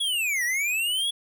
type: linear two-way sweep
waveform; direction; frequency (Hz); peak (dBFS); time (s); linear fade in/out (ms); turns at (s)
square; down then up; 3400 to 1864.7 to 3400; -24; 0-1.11; 10; 0.44
effects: none